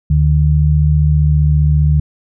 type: tone pair together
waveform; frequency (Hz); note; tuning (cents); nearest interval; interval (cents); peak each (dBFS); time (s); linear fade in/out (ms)
sine; 75.05 / 150.1; D2 / D3; +38 / +38; octave; 1200; -11; 0.1-2; 5
effects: none